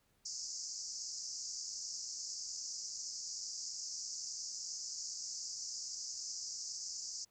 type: band-pass noise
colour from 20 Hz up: pink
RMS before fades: -44 dBFS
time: 0.25-7.25 s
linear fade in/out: 10 ms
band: 4800 to 7200 Hz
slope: 96 dB/octave
effects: pink hiss -75 dBFS RMS until 7.3 s